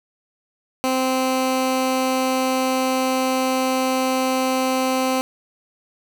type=tone; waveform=15% pulse; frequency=260 Hz; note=C4; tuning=11 cents flat; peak=-12 dBFS; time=0.84-5.21 s; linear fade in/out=0 ms; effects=none